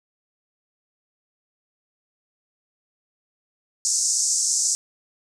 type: band-pass noise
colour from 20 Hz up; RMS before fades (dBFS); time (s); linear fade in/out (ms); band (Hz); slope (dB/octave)
white; -22; 3.85-4.75; 0; 5500 to 8100; 48
effects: none